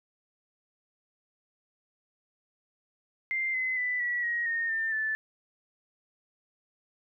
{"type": "tone with pitch steps", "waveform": "sine", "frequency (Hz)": [2093, 2040, 1989.3, 1939.3, 1890.7, 1843.2, 1797, 1751.9], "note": ["C7", "C7", "B6", "B6", "A#6", "A#6", "A6", "A6"], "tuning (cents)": [0, -44, 12, -32, 24, -20, 36, -8], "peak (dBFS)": -27, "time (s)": [3.31, 5.15], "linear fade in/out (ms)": 0, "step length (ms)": 230, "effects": []}